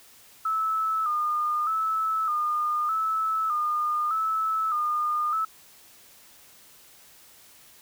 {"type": "tone with vibrato", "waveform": "sine", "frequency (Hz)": 1260, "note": "D#6", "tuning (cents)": 21, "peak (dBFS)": -23, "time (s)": [0.45, 5.45], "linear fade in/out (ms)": 5, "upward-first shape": "square", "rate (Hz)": 0.82, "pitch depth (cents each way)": 61, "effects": ["white hiss -53 dBFS RMS until 7.81 s"]}